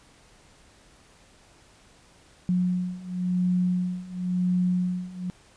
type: beating tone pair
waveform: sine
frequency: 180 / 180.95 Hz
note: F#3 / F#3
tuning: -47 / -38 cents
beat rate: 0.95 Hz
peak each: -27 / -25 dBFS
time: 2.49-5.3 s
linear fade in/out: 0 ms
effects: pink hiss -56 dBFS RMS until 5.56 s + resampled to 22050 Hz